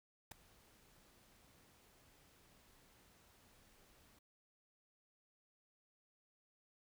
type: noise with ADSR envelope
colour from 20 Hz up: pink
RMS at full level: -45 dBFS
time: 0.31-4.19 s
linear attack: 8 ms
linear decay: 4 ms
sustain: -23 dB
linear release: 5 ms
effects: none